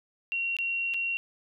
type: tone with dropouts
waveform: sine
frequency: 2744 Hz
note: F7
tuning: 31 cents flat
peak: -27 dBFS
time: 0.32-1.17 s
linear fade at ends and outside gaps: 0 ms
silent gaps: 0.567-0.587 / 0.938-0.943 s
effects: none